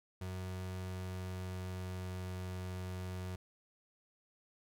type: tone with pitch glide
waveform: 35% pulse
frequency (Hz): 92.5 to 91.81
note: F#2 to F#2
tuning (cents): 0 to -13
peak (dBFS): -38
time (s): 0.21-3.36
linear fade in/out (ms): 5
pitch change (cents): -13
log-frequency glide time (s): 0.8-2.32
effects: none

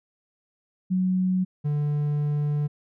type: tone pair in turn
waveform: sine / triangle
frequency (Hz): 185 / 147.3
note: F#3 / D3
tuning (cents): 0 / +6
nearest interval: major third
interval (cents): 394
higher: first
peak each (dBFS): -20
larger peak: neither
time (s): 0.9-1.45 / 1.64-2.68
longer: second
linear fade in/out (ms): 20
effects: none

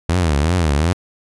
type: tone with vibrato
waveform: sawtooth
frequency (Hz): 80.1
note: E2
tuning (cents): -49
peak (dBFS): -10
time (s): 0.09-0.93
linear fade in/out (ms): 0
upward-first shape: triangle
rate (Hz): 2.7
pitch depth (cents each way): 270
effects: resampled to 24000 Hz

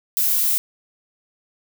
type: noise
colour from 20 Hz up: violet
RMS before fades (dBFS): -19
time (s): 0.17-0.58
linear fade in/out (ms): 0
effects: none

